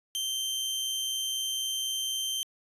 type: tone with amplitude modulation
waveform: sawtooth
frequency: 3130 Hz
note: G7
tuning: 3 cents flat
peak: -25 dBFS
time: 0.15-2.43 s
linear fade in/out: 0 ms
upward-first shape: sine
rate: 124 Hz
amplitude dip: 25%
effects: resampled to 32000 Hz